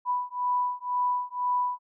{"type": "beating tone pair", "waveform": "sine", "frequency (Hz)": [987.8, 989.8], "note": ["B5", "B5"], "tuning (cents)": [0, 4], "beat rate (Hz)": 2, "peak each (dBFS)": -28, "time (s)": [0.05, 1.79], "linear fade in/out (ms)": 50, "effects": []}